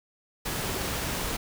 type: tone in noise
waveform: sine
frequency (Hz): 380.5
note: F#4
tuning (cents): +48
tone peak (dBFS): -40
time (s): 0.61-0.89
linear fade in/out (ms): 10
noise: pink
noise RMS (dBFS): -31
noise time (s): 0.45-1.37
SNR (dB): -12
effects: none